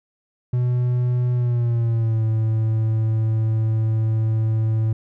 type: tone with pitch glide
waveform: triangle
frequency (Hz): 123.47 to 110.64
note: B2 to A2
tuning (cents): 0 to +10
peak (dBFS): -15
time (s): 0.53-4.93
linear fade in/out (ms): 5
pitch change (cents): -190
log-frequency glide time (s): 1.33-2.23
effects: none